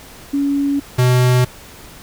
sine / square tone pair in turn, 281.6 / 125.44 Hz, C#4 / B2, +27 / +27 cents, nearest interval octave + major second, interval 1400 cents, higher first, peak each -14 / -11 dBFS, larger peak second, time 0.33-0.8 / 0.98-1.45 s, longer neither, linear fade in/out 10 ms, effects pink hiss -39 dBFS RMS until 2.02 s

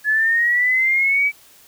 sine linear sweep, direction up, 1700 to 2300 Hz, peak -14 dBFS, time 0.04-1.32 s, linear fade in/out 50 ms, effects white hiss -49 dBFS RMS until 1.67 s

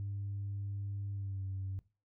sine tone with pitch glide, 100 to 95.98 Hz, G2 to G2, +35 to -36 cents, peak -35 dBFS, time 0-1.79 s, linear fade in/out 0 ms, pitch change -71 cents, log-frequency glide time 1.13-1.44 s, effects noise-tail reverb RT60 0.3 s tail -18 dB re dry + tanh soft clip ceiling -33 dBFS

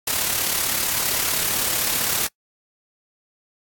white noise with amplitude modulation, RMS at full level -20 dBFS, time 0.07-2.27 s, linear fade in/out 5 ms, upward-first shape sine, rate 35.6 Hz, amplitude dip 40%, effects noise-tail reverb RT60 0.1 s tail -23 dB re dry + AAC 64 kbps

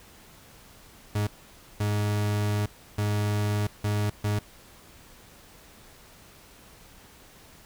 40% pulse tone bursts at uneven times, 104 Hz, G#2, 3 cents sharp, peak -23 dBFS, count 5, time 1.15-1.27 / 1.8-2.66 / 2.98-3.67 / 3.84-4.1 / 4.24-4.39 s, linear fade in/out 5 ms, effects pink hiss -52 dBFS RMS until 7.65 s

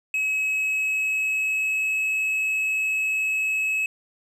triangle tone with pitch glide, 2562 to 2577 Hz, E7 to E7, -50 to -40 cents, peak -20 dBFS, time 0.14-3.86 s, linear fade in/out 2 ms, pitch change +10 cents, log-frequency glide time 0.28-1.97 s, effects none

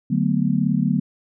sine chord, B minor seventh, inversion first, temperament just, 148.16 / 185.21 / 222.2 / 246.9 Hz, D3 / F#3 / A3 / B3, +16 / +2 / +17 / 0 cents, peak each -23 / -21 / -23 / -23 dBFS, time 0.1-1 s, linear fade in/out 10 ms, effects none

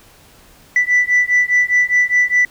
sine beating tone pair, 1975 / 1979.9 Hz, B6 / B6, 0 / +4 cents, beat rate 4.9 Hz, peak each -13 dBFS, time 0.76-2.45 s, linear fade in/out 2 ms, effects tanh soft clip ceiling -7 dBFS + pink hiss -47 dBFS RMS until 2.5 s

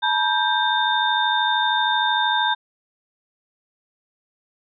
sine tone cluster, 867 / 960 / 1580 / 3632 Hz, A5 / B5 / G6 / A#7, -26 / -49 / +13 / -46 cents, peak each -23 dBFS, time 0.02-2.55 s, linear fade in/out 20 ms, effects none

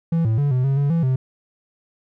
triangle tone with pitch steps, 165.9 / 111.1 / 143.4 / 127.2 / 136.7 / 142 / 166.7 / 130 Hz, E3 / A2 / D3 / C3 / C#3 / C#3 / E3 / C3, +11 / +17 / -41 / -48 / -24 / +42 / +20 / -11 cents, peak -14 dBFS, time 0.12-1.16 s, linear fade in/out 5 ms, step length 130 ms, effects none

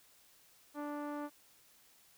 sawtooth tone with low-pass filter, 293.1 Hz, D4, 3 cents flat, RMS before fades -41 dBFS, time 0.74-1.3 s, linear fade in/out 50 ms, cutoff 1200 Hz, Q 1.5, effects white hiss -65 dBFS RMS until 2.17 s

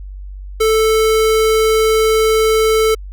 square tone, 440 Hz, A4, in tune, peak -11 dBFS, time 0.6-2.95 s, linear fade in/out 10 ms, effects added 48 Hz sine -27 dBFS peak until 3.12 s

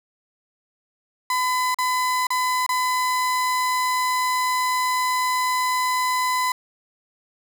35% pulse tone with dropouts, 1008 Hz, B5, 35 cents sharp, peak -18 dBFS, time 1.3-6.52 s, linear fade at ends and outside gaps 2 ms, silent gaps 1.745-1.786 / 2.269-2.304 / 2.664-2.691 s, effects none

